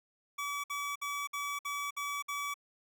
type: tone bursts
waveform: 25% pulse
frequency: 1144 Hz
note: D6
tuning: 46 cents flat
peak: -31 dBFS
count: 7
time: 0.38-2.542 s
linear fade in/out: 10 ms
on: 260 ms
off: 57 ms
effects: none